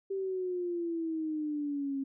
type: exponential sweep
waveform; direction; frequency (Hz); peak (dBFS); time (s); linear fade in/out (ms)
sine; down; 392 to 269.9; -31; 0.1-2.04; 10
effects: none